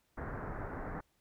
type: low-pass noise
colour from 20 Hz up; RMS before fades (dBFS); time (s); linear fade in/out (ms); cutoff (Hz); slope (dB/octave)
pink; -41; 0.17-1.01; 10; 1800; 48
effects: pink hiss -75 dBFS RMS until 1.2 s